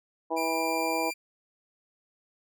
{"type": "harmonic tone", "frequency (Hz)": 162.9, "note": "E3", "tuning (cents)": -20, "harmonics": [2, 3, 4, 5, 6], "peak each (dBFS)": [-33, -33, -33, -33, -33], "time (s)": [0.3, 1.11], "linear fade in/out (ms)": 20}
{"type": "tone", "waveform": "sawtooth", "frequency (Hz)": 2378, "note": "D7", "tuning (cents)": 21, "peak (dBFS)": -29, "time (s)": [0.36, 1.14], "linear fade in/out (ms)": 20}
{"effects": []}